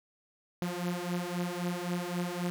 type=beating tone pair; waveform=sawtooth; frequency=174.61 / 178.41 Hz; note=F3 / F3; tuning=0 / +37 cents; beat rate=3.8 Hz; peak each=-31 dBFS; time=0.62-2.5 s; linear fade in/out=0 ms; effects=none